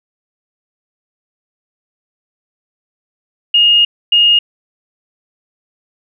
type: tone bursts at uneven times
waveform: sine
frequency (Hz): 2851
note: F7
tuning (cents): +35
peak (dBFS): -6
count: 2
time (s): 3.54-3.85 / 4.12-4.39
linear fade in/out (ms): 5
effects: none